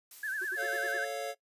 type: noise with tremolo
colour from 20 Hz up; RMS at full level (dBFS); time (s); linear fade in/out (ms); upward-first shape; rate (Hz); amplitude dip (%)
blue; -48; 0.11-0.92; 2; sine; 6.6; 25
type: tone with vibrato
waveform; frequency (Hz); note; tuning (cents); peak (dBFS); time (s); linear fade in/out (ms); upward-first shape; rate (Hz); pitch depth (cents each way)
sine; 1630; G#6; -33; -32; 0.23-1.05; 5; sine; 10; 120
type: tone bursts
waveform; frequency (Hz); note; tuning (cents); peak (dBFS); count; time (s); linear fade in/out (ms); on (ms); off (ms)
triangle; 370; F#4; 0; -39; 6; 0.41-0.978; 10; 43; 62
type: chord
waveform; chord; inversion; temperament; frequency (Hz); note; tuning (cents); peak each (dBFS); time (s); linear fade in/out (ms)
square; A augmented; none; equal; 440 / 554.4 / 698.5; A4 / C#5 / E#5; 0 / 0 / 0; -41 / -38 / -40; 0.56-1.35; 50
effects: noise-tail reverb RT60 0.1 s tail -19 dB re dry + resampled to 32000 Hz